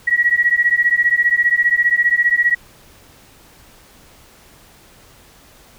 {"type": "beating tone pair", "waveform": "sine", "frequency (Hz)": [1911, 1926], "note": ["A#6", "B6"], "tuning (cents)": [43, -44], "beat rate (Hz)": 15, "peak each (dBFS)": -15, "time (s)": [0.07, 2.55], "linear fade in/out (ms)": 10, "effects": ["pink hiss -47 dBFS RMS until 5.78 s"]}